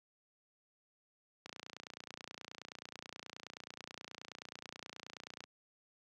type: click train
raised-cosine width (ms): 0.2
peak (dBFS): -28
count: 118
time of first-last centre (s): 1.46-5.44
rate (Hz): 29.4
effects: high-pass 150 Hz 12 dB/octave